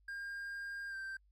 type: tone with pitch glide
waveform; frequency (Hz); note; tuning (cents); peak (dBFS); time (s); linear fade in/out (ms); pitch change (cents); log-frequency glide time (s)
triangle; 1608 to 1567.6; G6 to G6; +44 to 0; -39; 0.08-1.17; 5; -44; 0.89-0.95
effects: added 50 Hz sine -66 dBFS peak until 1.31 s + AAC 64 kbps